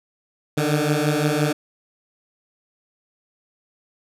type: beating tone pair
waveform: 15% pulse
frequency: 146.83 / 152.63 Hz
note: D3 / D#3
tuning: 0 / -33 cents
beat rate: 5.8 Hz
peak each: -15 dBFS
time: 0.57-1.53 s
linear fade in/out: 10 ms
effects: resampled to 32000 Hz